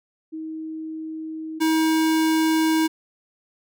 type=tone pair in turn; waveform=sine / square; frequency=316.9 / 318.7 Hz; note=D#4 / D#4; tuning=+32 / +42 cents; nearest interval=unison; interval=10 cents; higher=second; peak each=-29 / -18 dBFS; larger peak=second; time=0.32-1.6 / 1.6-2.88 s; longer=neither; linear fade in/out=20 ms; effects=none